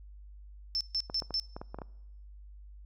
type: tone bursts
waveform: sine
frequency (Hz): 5310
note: E8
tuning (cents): +12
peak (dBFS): -28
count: 4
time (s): 0.75-1.398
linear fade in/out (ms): 0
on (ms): 57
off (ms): 140
type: clicks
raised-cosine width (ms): 1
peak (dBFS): -26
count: 8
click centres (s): 1.099 / 1.222 / 1.307 / 1.565 / 1.615 / 1.745 / 1.787 / 1.818
effects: noise-tail reverb RT60 1.0 s tail -24 dB re dry + added 50 Hz sine -47 dBFS peak until 2.85 s